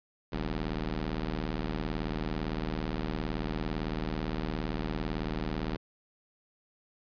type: ring-modulated tone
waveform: 15% pulse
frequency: 77.78 Hz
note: D#2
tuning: in tune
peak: -22 dBFS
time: 0.32-5.77 s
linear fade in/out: 10 ms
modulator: 107 Hz
effects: resampled to 11025 Hz